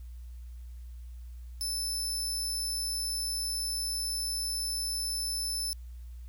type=tone; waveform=25% pulse; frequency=5274 Hz; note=E8; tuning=in tune; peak=-26 dBFS; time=1.61-5.73 s; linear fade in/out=0 ms; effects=added 60 Hz sine -41 dBFS peak until 6.28 s + white hiss -67 dBFS RMS until 6.28 s